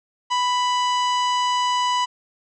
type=harmonic tone with a mistuned harmonic; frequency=990 Hz; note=B5; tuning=4 cents sharp; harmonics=1 / 2 / 3 / 4 / 5 / 6 / 7 / 8; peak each=-19 / -32 / -27 / -37 / -36 / -40 / -40 / -42 dBFS; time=0.3-2.06 s; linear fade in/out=20 ms; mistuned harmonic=7; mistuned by=-48 cents; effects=none